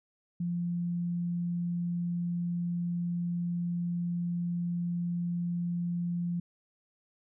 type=tone; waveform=sine; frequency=173.5 Hz; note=F3; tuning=11 cents flat; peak=-29 dBFS; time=0.4-6.4 s; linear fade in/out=5 ms; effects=none